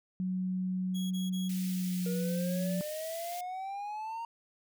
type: tone with pitch glide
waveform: sine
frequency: 185 to 178.7 Hz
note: F#3 to F3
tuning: 0 to +40 cents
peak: -30 dBFS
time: 0.2-2.81 s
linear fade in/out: 0 ms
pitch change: -60 cents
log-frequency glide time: 1.63-2.21 s
type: tone bursts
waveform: sawtooth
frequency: 3322 Hz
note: G#7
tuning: in tune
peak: -39 dBFS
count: 3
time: 0.94-1.492 s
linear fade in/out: 20 ms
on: 170 ms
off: 21 ms
type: high-pass noise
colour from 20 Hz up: white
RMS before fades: -45 dBFS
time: 1.49-3.41 s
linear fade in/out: 5 ms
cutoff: 2000 Hz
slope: 24 dB/octave
type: exponential sweep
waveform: triangle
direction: up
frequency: 469.9 to 932.3 Hz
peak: -34 dBFS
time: 2.06-4.25 s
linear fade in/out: 2 ms
effects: none